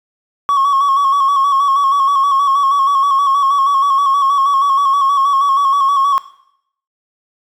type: tone with vibrato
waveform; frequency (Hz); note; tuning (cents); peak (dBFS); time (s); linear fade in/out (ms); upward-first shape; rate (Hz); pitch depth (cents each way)
triangle; 1108.7; C#6; 0; -7; 0.49-6.18; 0; square; 6.3; 40
effects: noise-tail reverb RT60 0.7 s tail -17 dB re dry + tanh soft clip ceiling -5 dBFS